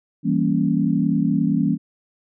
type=chord; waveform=sine; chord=E diminished seventh; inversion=none; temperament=equal; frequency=164.81 / 196 / 233.1 / 277.2 Hz; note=E3 / G3 / Bb3 / Db4; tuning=0 / 0 / 0 / 0 cents; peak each=-22 dBFS; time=0.23-1.78 s; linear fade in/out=50 ms; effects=none